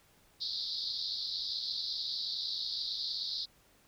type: band-pass noise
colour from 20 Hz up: pink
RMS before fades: -37 dBFS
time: 0.4-3.46 s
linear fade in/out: 20 ms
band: 3700 to 5000 Hz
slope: 96 dB/octave
effects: pink hiss -65 dBFS RMS until 3.87 s